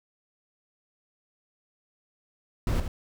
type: noise with echo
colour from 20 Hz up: brown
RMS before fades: -25 dBFS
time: 2.67-2.8 s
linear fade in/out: 2 ms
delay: 80 ms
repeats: 1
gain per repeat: -7 dB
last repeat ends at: 2.88 s
effects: none